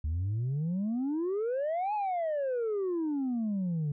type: exponential two-way sweep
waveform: sine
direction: up then down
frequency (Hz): 73.3 to 861 to 142.4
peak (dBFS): -26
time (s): 0.04-3.92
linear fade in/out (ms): 5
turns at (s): 1.94
effects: tanh soft clip ceiling -27 dBFS